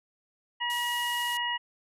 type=harmonic tone; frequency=961 Hz; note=B5; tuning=48 cents flat; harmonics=1 / 2 / 3; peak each=-32 / -32 / -32 dBFS; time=0.6-1.58 s; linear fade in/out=20 ms
type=high-pass noise; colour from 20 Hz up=pink; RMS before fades=-40 dBFS; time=0.7-1.37 s; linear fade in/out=0 ms; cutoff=5700 Hz; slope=12 dB/octave
effects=resampled to 32000 Hz